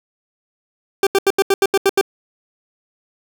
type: tone bursts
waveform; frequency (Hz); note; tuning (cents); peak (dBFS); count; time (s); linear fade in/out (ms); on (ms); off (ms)
40% pulse; 392; G4; 0; -10; 9; 1.03-2.012; 2; 38; 80
effects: none